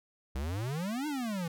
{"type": "exponential two-way sweep", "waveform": "square", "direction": "up then down", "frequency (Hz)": [61.9, 311.1, 161.6], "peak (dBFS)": -33, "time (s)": [0.35, 1.48], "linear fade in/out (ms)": 5, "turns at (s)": 1.07, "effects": []}